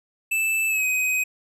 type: tone with pitch glide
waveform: square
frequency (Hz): 2637 to 2516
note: E7 to D#7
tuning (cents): 0 to +19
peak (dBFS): -21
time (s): 0.31-1.24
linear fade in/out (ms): 10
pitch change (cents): -81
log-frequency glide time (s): 0.68-0.85
effects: none